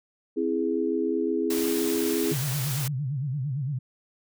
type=chord; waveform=sine; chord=C augmented; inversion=none; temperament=equal; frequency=261.6 / 329.6 / 415.3 Hz; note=C4 / E4 / G#4; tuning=0 / 0 / 0 cents; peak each=-29 / -27 / -27 dBFS; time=0.36-2.34 s; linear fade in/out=20 ms
type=noise; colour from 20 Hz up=white; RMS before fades=-33 dBFS; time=1.5-2.88 s; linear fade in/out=5 ms
type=tone with vibrato; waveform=sine; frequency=137.4 Hz; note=C#3; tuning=15 cents flat; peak=-26 dBFS; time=2.31-3.79 s; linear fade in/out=10 ms; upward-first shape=sine; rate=8.8 Hz; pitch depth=170 cents each way
effects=none